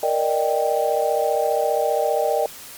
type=chord; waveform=sine; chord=Eb major seventh; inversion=second; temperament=equal; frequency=466.2 / 587.3 / 622.3 / 784 Hz; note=Bb4 / D5 / Eb5 / G5; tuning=0 / 0 / 0 / 0 cents; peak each=-23 dBFS; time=0.03-2.46 s; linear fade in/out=2 ms; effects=white hiss -39 dBFS RMS until 2.77 s + MP3 96 kbps